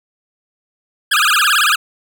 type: tone with vibrato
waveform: 25% pulse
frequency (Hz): 1424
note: F6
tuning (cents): +33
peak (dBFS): -7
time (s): 1.11-1.76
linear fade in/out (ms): 10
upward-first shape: sine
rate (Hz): 18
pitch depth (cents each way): 300
effects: none